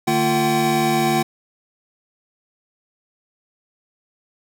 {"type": "tone cluster", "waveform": "square", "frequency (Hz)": [150.2, 227.4, 347.8, 761], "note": ["D3", "A#3", "F4", "F#5"], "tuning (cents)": [39, -43, -7, 48], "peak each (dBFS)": [-26, -23, -22, -21], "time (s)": [0.07, 1.23], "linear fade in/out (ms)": 10, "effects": []}